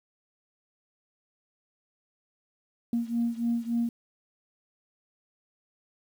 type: beating tone pair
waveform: sine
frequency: 233.1 / 236.6 Hz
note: A#3 / A#3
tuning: 0 / +26 cents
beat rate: 3.5 Hz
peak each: -27 / -29 dBFS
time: 2.93-3.89 s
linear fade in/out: 2 ms
effects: tanh soft clip ceiling -19 dBFS + 9-bit